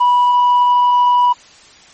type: tone with tanh clipping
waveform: sine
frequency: 980 Hz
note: B5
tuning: 14 cents flat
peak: -9 dBFS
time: 0-1.33 s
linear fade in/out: 10 ms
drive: 1 dB
effects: white hiss -43 dBFS RMS until 1.93 s + MP3 32 kbps